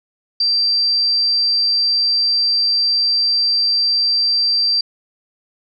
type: tone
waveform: sine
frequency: 4699 Hz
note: D8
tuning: in tune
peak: -13 dBFS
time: 0.4-4.81 s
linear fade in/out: 5 ms
effects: none